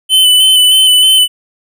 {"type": "tone with vibrato", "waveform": "square", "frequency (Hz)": 3026, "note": "F#7", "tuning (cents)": 38, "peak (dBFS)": -5, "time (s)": [0.09, 1.28], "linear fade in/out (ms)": 50, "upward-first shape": "square", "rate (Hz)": 3.2, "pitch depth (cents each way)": 19, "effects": []}